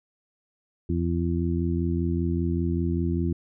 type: harmonic tone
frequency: 85.1 Hz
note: F2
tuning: 44 cents flat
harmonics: 1 / 2 / 3 / 4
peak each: -26 / -28 / -30 / -30 dBFS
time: 0.89-3.33 s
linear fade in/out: 5 ms
effects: none